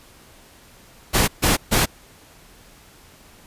pink noise bursts, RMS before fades -17 dBFS, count 3, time 1.13-1.86 s, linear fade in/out 20 ms, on 150 ms, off 140 ms, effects pink hiss -49 dBFS RMS until 3.46 s + resampled to 32000 Hz

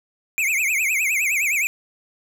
square tone with vibrato, 2349 Hz, D7, in tune, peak -19 dBFS, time 0.38-1.67 s, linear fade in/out 0 ms, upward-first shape triangle, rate 9.7 Hz, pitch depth 230 cents each way, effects none

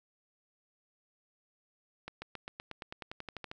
accelerating click train, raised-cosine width 0.3 ms, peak -25 dBFS, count 15, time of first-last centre 2.08-3.515 s, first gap 140 ms, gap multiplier 0.95, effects none

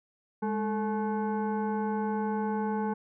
sine tone with frequency modulation, 207.7 Hz, G#3, in tune, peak -27 dBFS, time 0.42-2.94 s, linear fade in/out 10 ms, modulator 649 Hz, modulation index 1.1, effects none

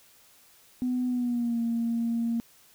sine tone with pitch glide, 250.2 to 232.1 Hz, B3 to A#3, +23 to -7 cents, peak -24 dBFS, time 0.82-2.4 s, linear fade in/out 0 ms, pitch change -130 cents, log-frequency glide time 1.07-1.59 s, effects tanh soft clip ceiling -20 dBFS + white hiss -58 dBFS RMS until 2.74 s

